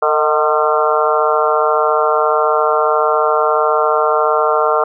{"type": "harmonic tone with a mistuned harmonic", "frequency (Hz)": 151.2, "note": "D#3", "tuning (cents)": -49, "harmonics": [3, 4, 5, 6, 7, 8, 9], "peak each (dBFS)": [-17, -17, -20, -23, -20, -19, -19], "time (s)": [0.02, 4.84], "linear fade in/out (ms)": 5, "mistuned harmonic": 4, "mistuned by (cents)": 48, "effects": []}